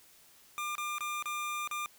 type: tone with dropouts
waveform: 25% pulse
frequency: 1200 Hz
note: D6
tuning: 37 cents sharp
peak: -30 dBFS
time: 0.58-1.86 s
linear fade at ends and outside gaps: 0 ms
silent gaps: 0.753-0.781 / 0.983-1.007 / 1.225-1.257 / 1.675-1.712 s
effects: white hiss -60 dBFS RMS until 1.98 s